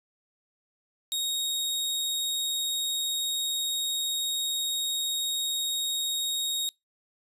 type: tone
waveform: sawtooth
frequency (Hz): 3753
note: A#7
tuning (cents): +11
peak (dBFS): -24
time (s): 1.12-6.69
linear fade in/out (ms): 0
effects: noise-tail reverb RT60 0.2 s tail -26 dB re dry + resampled to 32000 Hz